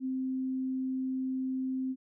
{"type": "tone", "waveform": "sine", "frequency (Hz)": 260.8, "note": "C4", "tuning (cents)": -5, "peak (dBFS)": -30, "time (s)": [0, 1.96], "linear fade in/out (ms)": 50, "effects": []}